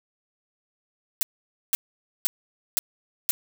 blue noise bursts, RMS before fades -22 dBFS, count 5, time 1.21-3.31 s, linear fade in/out 0 ms, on 20 ms, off 500 ms, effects none

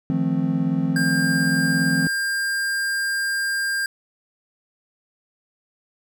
triangle chord, F dominant seventh, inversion third, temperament just, 157.15 / 174.61 / 218.3 / 261.9 Hz, Eb3 / F3 / A3 / C4, +18 / 0 / -13 / +2 cents, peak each -23 / -22 / -26 / -21 dBFS, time 0.1-2.07 s, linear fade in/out 0 ms
square tone, 1600 Hz, G6, 35 cents sharp, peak -22 dBFS, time 0.96-3.86 s, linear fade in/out 2 ms
effects none

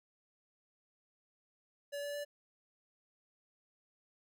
square tone with pitch steps, 572 / 576.6 / 581.3 Hz, D5 / D5 / D5, -46 / -32 / -18 cents, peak -39 dBFS, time 1.92-2.25 s, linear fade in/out 20 ms, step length 110 ms, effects none

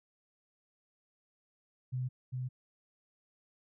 sine tone with echo, 127.1 Hz, C3, 50 cents flat, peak -32 dBFS, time 1.92-2.09 s, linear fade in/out 20 ms, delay 400 ms, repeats 1, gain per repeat -2 dB, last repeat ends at 2.49 s, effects none

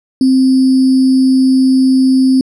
sine tone with sample-and-hold, 261.6 Hz, C4, in tune, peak -6 dBFS, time 0.21-2.41 s, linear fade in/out 2 ms, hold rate 4900 Hz, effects low-pass 9000 Hz 12 dB/octave

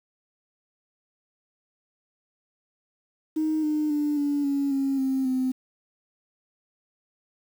sine tone with pitch steps, 312.1 / 303.7 / 295.6 / 287.7 / 280 / 272.5 / 265.2 / 258.1 Hz, D#4 / D#4 / D4 / D4 / C#4 / C#4 / C4 / C4, +5 / -42 / +11 / -36 / +18 / -29 / +23 / -23 cents, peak -21 dBFS, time 3.36-5.52 s, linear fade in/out 10 ms, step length 270 ms, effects tanh soft clip ceiling -18 dBFS + 8-bit

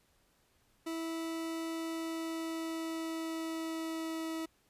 40% pulse tone with pitch glide, 327.2 to 323.4 Hz, E4 to E4, -13 to -33 cents, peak -35 dBFS, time 0.86-4.46 s, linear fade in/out 10 ms, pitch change -20 cents, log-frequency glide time 1.72-4.28 s, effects pink hiss -71 dBFS RMS until 4.69 s + resampled to 32000 Hz

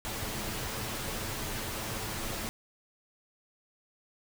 pink noise with comb filter, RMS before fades -36 dBFS, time 0.05-2.49 s, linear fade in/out 0 ms, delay 9.1 ms, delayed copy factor +0.5, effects none

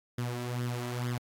sawtooth tone with flanger, 122 Hz, B2, 21 cents flat, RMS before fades -34 dBFS, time 0.18-1.18 s, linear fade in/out 5 ms, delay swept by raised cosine 0.59 to 3.09 ms, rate 2.2 Hz, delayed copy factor +0.6, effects AAC 48 kbps

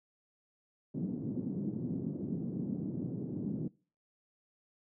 white band-pass noise, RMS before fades -37 dBFS, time 0.94-3.68 s, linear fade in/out 5 ms, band 140 to 270 Hz, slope 24 dB/octave, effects noise-tail reverb RT60 0.4 s tail -24 dB re dry

